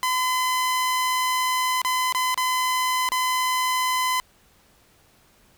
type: tone with dropouts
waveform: sawtooth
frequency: 1017 Hz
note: C6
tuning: 50 cents flat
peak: -17 dBFS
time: 0.03-4.2 s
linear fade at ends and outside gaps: 0 ms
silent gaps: 1.817-1.848 / 2.124-2.148 / 2.344-2.376 / 3.089-3.119 s
effects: pink hiss -58 dBFS RMS until 5.57 s